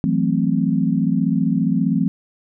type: chord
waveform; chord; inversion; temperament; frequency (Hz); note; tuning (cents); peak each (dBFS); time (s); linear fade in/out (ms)
sine; F# half-diminished seventh; third; equal; 164.81 / 185 / 220 / 261.6; E3 / F#3 / A3 / C4; 0 / 0 / 0 / 0; -21; 0.04-2.08; 0
effects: none